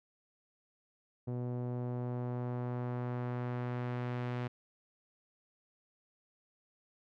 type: tone with low-pass filter sweep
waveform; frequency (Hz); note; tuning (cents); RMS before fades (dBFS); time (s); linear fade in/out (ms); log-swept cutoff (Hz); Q
sawtooth; 123; B2; -7; -37; 1.27-4.48; 10; 520 to 2600; 0.86
effects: none